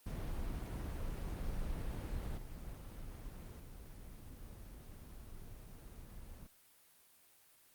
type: noise with level steps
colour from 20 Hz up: brown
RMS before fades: -40 / -47 / -51 dBFS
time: 0.06-6.47 s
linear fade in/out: 5 ms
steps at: 2.37 / 3.59 s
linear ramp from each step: 10 ms
effects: white hiss -66 dBFS RMS until 7.74 s + Opus 32 kbps